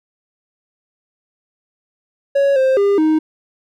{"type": "tone with pitch steps", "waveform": "triangle", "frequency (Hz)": [557, 526, 401.6, 312.6], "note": ["C#5", "C5", "G4", "D#4"], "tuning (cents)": [8, 9, 42, 8], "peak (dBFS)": -9, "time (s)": [2.35, 3.19], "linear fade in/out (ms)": 10, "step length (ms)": 210, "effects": []}